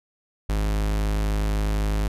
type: tone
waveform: 45% pulse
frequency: 51.91 Hz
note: G#1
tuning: in tune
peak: -21 dBFS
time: 0.49-2.08 s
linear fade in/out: 5 ms
effects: resampled to 32000 Hz